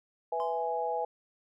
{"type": "chord", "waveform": "sine", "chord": "E major", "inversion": "second", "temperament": "equal", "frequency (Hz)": [493.9, 659.3, 830.6], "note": ["B4", "E5", "G#5"], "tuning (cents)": [0, 0, 0], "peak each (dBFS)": [-34, -35, -32], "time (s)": [0.32, 1.05], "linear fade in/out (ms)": 5}
{"type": "tone with exponential decay", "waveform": "triangle", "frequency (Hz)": 1033, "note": "C6", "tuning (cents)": -22, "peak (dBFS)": -32, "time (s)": [0.4, 0.78], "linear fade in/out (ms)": 0, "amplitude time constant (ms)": 81}
{"effects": []}